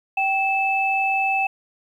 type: tone pair together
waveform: sine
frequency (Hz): 777 / 2626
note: G5 / E7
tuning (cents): -16 / -7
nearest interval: octave + major sixth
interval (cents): 2109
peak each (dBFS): -21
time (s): 0.17-1.47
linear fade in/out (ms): 5
effects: 9-bit